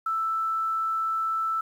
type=tone with quantisation; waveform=sine; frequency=1322 Hz; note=E6; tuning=5 cents sharp; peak=-24 dBFS; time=0.06-1.61 s; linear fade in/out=5 ms; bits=9; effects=none